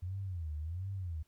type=tone with vibrato; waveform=sine; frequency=86 Hz; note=F2; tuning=26 cents flat; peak=-36 dBFS; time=0.02-1.23 s; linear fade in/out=10 ms; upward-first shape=sine; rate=1.4 Hz; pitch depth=230 cents each way; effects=pink hiss -75 dBFS RMS until 1.27 s